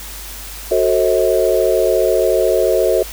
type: chord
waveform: sine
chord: F# diminished seventh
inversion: none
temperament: just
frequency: 370 / 444 / 532.8 / 639.4 Hz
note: F#4 / A4 / C5 / Eb5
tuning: 0 / +16 / +31 / +47 cents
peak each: -17 dBFS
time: 0.71-3.03 s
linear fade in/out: 5 ms
effects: added 50 Hz sine -33 dBFS peak until 3.12 s + white hiss -32 dBFS RMS until 3.12 s